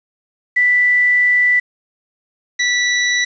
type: tone pair in turn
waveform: sine / sawtooth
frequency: 1975.5 / 1960.7 Hz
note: B6 / B6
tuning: 0 / -13 cents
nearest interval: unison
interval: 13 cents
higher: first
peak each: -10 dBFS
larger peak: neither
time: 0.56-1.6 / 2.59-3.25 s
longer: first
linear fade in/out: 10 ms
effects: resampled to 16000 Hz + 7-bit